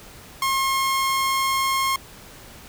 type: tone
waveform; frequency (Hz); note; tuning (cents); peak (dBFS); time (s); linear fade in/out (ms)
sawtooth; 1074; C6; +45; -16; 0.42-1.96; 2
effects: pink hiss -44 dBFS RMS until 2.68 s